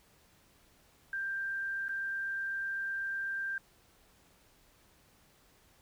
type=tone with dropouts; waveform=sine; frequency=1582 Hz; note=G6; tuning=15 cents sharp; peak=-33 dBFS; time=1.13-3.58 s; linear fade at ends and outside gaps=2 ms; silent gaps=1.883-1.892 s; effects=pink hiss -65 dBFS RMS until 5.81 s